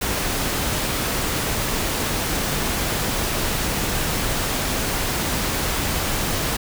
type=noise; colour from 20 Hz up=pink; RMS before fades=-23 dBFS; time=0.01-6.57 s; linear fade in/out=10 ms; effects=none